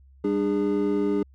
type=tone cluster; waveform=triangle; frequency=198.8 / 298.2 / 409.4 Hz; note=G3 / D4 / G#4; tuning=+25 / +27 / -25 cents; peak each=-26 / -23 / -23 dBFS; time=0.24-1.23 s; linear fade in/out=5 ms; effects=added 67 Hz sine -50 dBFS peak until 1.34 s